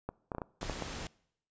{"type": "clicks", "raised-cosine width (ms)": 1, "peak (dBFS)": -22, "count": 8, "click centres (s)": [0.09, 0.318, 0.349, 0.383, 0.418, 0.63, 0.697, 0.823]}
{"type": "noise", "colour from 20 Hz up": "pink", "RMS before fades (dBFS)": -41, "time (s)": [0.61, 1.07], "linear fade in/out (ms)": 2}
{"effects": ["noise-tail reverb RT60 0.7 s tail -23 dB re dry", "resampled to 16000 Hz"]}